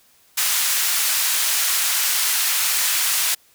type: band-pass noise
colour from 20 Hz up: white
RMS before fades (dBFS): -20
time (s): 0.37-3.35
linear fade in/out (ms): 10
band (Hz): 1200 to 16000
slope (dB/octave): 12
effects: white hiss -56 dBFS RMS until 3.54 s